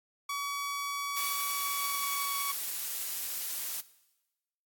sawtooth tone with pitch glide, 1135 to 1123.3 Hz, C#6 to C#6, +41 to +23 cents, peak -29 dBFS, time 0.29-2.52 s, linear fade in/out 5 ms, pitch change -18 cents, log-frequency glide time 1.52-2.34 s
blue noise, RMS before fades -35 dBFS, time 1.16-3.81 s, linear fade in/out 10 ms
effects noise-tail reverb RT60 1.0 s tail -18 dB re dry + AAC 64 kbps

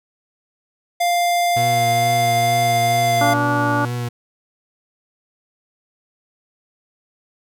square tone with pitch glide, 698.5 to 692.5 Hz, F5 to F5, 0 to -15 cents, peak -16 dBFS, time 1-3.34 s, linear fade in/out 10 ms, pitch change -15 cents, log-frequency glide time 2.91-3.19 s
40% pulse tone with vibrato, 120 Hz, B2, 49 cents flat, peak -21 dBFS, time 1.56-4.09 s, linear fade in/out 10 ms, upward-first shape triangle, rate 2.2 Hz, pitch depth 31 cents each way
harmonic tone, 289.9 Hz, D4, 22 cents flat, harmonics 1 / 2 / 3 / 4 / 5, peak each -22 / -25 / -22 / -24 / -23 dBFS, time 3.21-3.85 s, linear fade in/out 2 ms
effects none

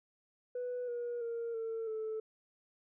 sine tone with pitch steps, 493.9 / 479.3 / 465.1 / 451.3 / 438 Hz, B4 / A#4 / A#4 / A4 / A4, 0 / +48 / -4 / +44 / -8 cents, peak -34 dBFS, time 0.55-2.2 s, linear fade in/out 5 ms, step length 330 ms, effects tanh soft clip ceiling -33 dBFS

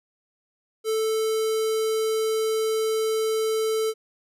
square tone with notch filter, 440 Hz, A4, in tune, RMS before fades -24 dBFS, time 0.84-3.94 s, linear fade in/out 50 ms, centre 1800 Hz, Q 1.1, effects resampled to 32000 Hz

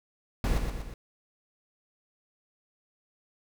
brown noise with echo, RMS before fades -26 dBFS, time 0.44-0.58 s, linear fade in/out 2 ms, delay 120 ms, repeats 3, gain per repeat -5 dB, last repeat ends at 0.94 s, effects none

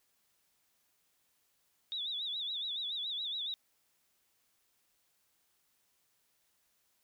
sine tone with vibrato, 3636 Hz, A#7, 44 cents flat, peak -35 dBFS, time 1.92-3.54 s, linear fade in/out 0 ms, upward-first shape sine, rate 7.1 Hz, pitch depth 130 cents each way, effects white hiss -75 dBFS RMS until 7.03 s

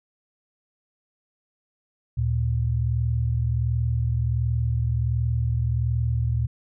sine tone pair together, 75.13 / 116.5 Hz, D2 / A#2, +40 / -1 cents, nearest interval minor sixth, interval 759 cents, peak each -25 / -22 dBFS, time 2.17-6.47 s, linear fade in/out 10 ms, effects none

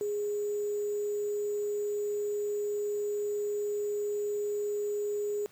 sine tone with sample-and-hold, 413.9 Hz, G#4, 6 cents flat, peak -29 dBFS, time 0.01-5.46 s, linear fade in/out 0 ms, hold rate 7350 Hz, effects pink hiss -60 dBFS RMS until 5.51 s + high-pass 100 Hz 12 dB/octave

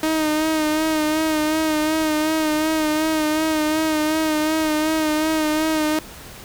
sawtooth tone with vibrato, 311.1 Hz, D#4, in tune, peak -14 dBFS, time 0.03-5.99 s, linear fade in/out 2 ms, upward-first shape sine, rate 2.7 Hz, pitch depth 35 cents each way, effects pink hiss -39 dBFS RMS until 6.44 s

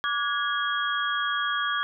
sine tone cluster, 1159 / 1441 / 1659 / 3281 Hz, D6 / F#6 / G#6 / G#7, -23 / -46 / -2 / -22 cents, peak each -28 / -31 / -29 / -32 dBFS, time 0.04-1.83 s, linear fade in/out 0 ms, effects none

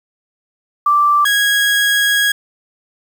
sine / 30% pulse tone pair in turn, 1172 / 1651.2 Hz, D6 / G#6, -4 / -10 cents, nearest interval tritone, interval 594 cents, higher second, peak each -9 dBFS, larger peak neither, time 0.86-1.25 / 1.25-2.32 s, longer second, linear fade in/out 5 ms, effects 7-bit

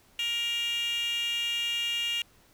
10% pulse tone with high-pass filter, 470 Hz, A#4, 14 cents sharp, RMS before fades -30 dBFS, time 0.19-2.22 s, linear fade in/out 2 ms, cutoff 2800 Hz, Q 7.1, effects pink hiss -61 dBFS RMS until 2.53 s

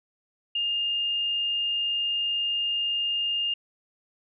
sine tone, 2821 Hz, F7, 17 cents sharp, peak -24 dBFS, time 0.55-3.54 s, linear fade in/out 5 ms, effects none

